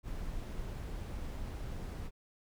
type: noise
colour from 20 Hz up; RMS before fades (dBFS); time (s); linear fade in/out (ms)
brown; -40; 0.03-2.11; 50
effects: none